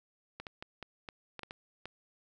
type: clicks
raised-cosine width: 0.3 ms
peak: -26 dBFS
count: 9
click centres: 0.4 / 0.468 / 0.625 / 0.827 / 1.088 / 1.393 / 1.433 / 1.509 / 1.856 s
effects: none